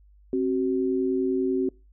sine tone pair together, 265.9 / 376 Hz, C4 / F#4, +28 / +28 cents, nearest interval tritone, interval 600 cents, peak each -25 / -24 dBFS, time 0.33-1.69 s, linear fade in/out 2 ms, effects noise-tail reverb RT60 0.3 s tail -26 dB re dry + added 50 Hz sine -52 dBFS peak until 1.92 s

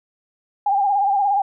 sine tone with vibrato, 801 Hz, G5, 37 cents sharp, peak -15 dBFS, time 0.66-1.42 s, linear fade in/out 5 ms, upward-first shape sine, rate 17 Hz, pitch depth 63 cents each way, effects none

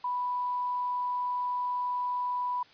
sine tone, 987.8 Hz, B5, in tune, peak -28 dBFS, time 0.04-2.63 s, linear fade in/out 5 ms, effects white hiss -57 dBFS RMS until 2.73 s + resampled to 11025 Hz

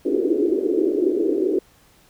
white band-pass noise, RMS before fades -20 dBFS, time 0.05-1.59 s, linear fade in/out 5 ms, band 310 to 410 Hz, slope 48 dB/octave, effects pink hiss -55 dBFS RMS until 2.09 s

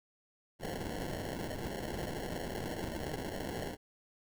white noise with sample-and-hold, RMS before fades -39 dBFS, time 0.59-3.77 s, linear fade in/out 50 ms, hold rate 1225 Hz, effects none

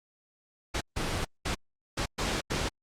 pink noise bursts at uneven times, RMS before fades -30 dBFS, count 6, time 0.74-0.81 / 0.96-1.25 / 1.45-1.55 / 1.97-2.06 / 2.18-2.41 / 2.5-2.69 s, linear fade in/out 10 ms, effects low-pass 7000 Hz 12 dB/octave + Opus 48 kbps

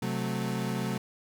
35% pulse chord, F# diminished, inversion second, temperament equal, 130.81 / 185 / 220 Hz, C3 / F#3 / A3, 0 / 0 / 0 cents, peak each -32 dBFS, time 0.02-0.98 s, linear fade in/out 5 ms, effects none

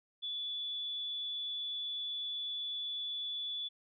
sine tone, 3448 Hz, A7, 36 cents flat, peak -36 dBFS, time 0.22-3.69 s, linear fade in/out 20 ms, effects none

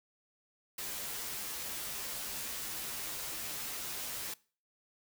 white noise with comb filter, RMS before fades -40 dBFS, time 0.78-4.34 s, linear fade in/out 5 ms, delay 11 ms, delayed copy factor -0.75, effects noise-tail reverb RT60 0.4 s tail -22 dB re dry

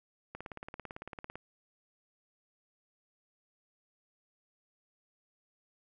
click train, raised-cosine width 0.5 ms, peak -27 dBFS, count 19, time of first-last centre 0.35-1.356 s, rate 17.9 Hz, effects none

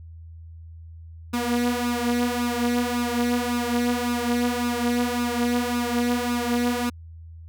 sawtooth tone with flanger, 241.5 Hz, B3, 39 cents flat, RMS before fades -24 dBFS, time 1.33-6.9 s, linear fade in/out 10 ms, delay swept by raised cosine 0.77 to 4.67 ms, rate 1.8 Hz, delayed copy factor +0.65, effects added 82 Hz sine -39 dBFS peak until 7.48 s

